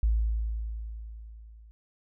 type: tone with level ramp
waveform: sine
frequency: 55 Hz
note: A1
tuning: in tune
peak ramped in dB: -20 to -49 dBFS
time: 0.03-1.71 s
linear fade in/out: 0 ms
effects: none